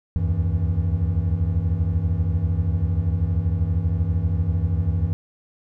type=tone cluster; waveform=triangle; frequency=73.4 / 81.2 / 93.9 / 162.6 Hz; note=D2 / E2 / F#2 / E3; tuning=0 / -26 / +26 / -23 cents; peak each=-27 / -22 / -20 / -25 dBFS; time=0.16-5.13 s; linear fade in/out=0 ms; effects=none